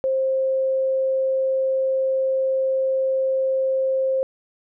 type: tone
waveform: sine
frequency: 529 Hz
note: C5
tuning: 19 cents sharp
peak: -18 dBFS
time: 0.04-4.23 s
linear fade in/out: 0 ms
effects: none